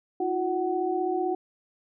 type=tone cluster; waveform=sine; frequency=327.3 / 362.9 / 748 Hz; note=E4 / F#4 / F#5; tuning=-12 / -34 / +19 cents; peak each=-31 / -27 / -29 dBFS; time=0.2-1.35 s; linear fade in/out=5 ms; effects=none